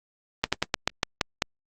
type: slowing click train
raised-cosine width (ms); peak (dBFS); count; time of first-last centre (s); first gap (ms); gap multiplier
0.2; -4; 8; 0.44-1.422; 86; 1.16
effects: Opus 32 kbps